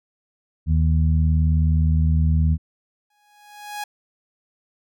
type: harmonic tone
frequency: 79.2 Hz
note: D#2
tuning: 31 cents sharp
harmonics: 1 / 2 / 3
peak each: -16 / -21 / -31 dBFS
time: 0.66-2.58 s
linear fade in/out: 50 ms
type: tone with exponential growth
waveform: sawtooth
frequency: 830.6 Hz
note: G#5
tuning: in tune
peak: -22 dBFS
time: 3.1-3.84 s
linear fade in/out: 5 ms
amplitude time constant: 160 ms
effects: none